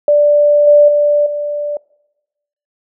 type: tone with level steps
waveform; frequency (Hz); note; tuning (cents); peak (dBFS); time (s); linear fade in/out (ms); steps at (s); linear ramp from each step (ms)
sine; 587.3; D5; 0; -6 / -3 / -8 / -16; 0.08-1.77; 2; 0.67 / 0.88 / 1.26; 5
effects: noise-tail reverb RT60 1.0 s tail -24 dB re dry